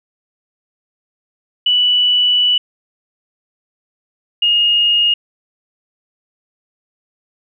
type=tone pair in turn; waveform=sine; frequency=2960 / 2854 Hz; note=F#7 / F7; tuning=0 / +37 cents; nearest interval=minor second; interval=63 cents; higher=first; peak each=-10 dBFS; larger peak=neither; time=1.66-2.58 / 4.42-5.14 s; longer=first; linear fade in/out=5 ms; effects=none